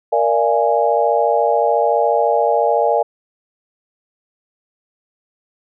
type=chord; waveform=sine; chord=Bb dominant seventh; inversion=none; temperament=equal with one note detuned; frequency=466.2 / 587.3 / 681.3 / 830.6 Hz; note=Bb4 / D5 / F5 / Ab5; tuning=0 / 0 / -43 / 0 cents; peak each=-18 dBFS; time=0.12-3.03 s; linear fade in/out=10 ms; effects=none